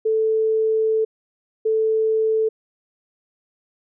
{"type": "tone pair in turn", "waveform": "sine", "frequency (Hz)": [440, 440], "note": ["A4", "A4"], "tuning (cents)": [0, 0], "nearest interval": "unison", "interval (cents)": 0, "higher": "neither", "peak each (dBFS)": -16, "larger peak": "neither", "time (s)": [[0.05, 1.05], [1.65, 2.49]], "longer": "first", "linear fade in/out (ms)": 10, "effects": []}